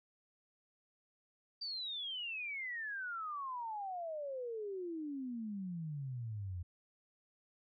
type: exponential sweep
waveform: sine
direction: down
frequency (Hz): 4699 to 85.2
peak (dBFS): -39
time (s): 1.61-6.63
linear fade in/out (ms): 10
effects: none